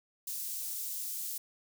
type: high-pass noise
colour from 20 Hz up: white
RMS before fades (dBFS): -38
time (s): 0.27-1.38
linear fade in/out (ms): 5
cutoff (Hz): 6600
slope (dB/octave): 12
effects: none